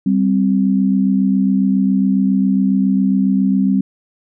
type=tone pair together; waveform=sine; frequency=194.9 / 262.2 Hz; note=G3 / C4; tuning=-10 / +4 cents; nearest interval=perfect fourth; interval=514 cents; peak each=-13 / -16 dBFS; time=0.06-3.81 s; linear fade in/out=5 ms; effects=none